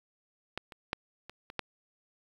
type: clicks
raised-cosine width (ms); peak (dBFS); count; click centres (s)
0.3; -18 / -30 / -14 / -28 / -27 / -15; 6; 0.576 / 0.722 / 0.931 / 1.296 / 1.501 / 1.593
effects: 8-bit